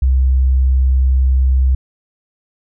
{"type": "tone", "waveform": "sine", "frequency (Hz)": 65.1, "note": "C2", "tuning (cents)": -8, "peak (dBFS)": -9, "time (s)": [0.02, 1.75], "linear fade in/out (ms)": 5, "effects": []}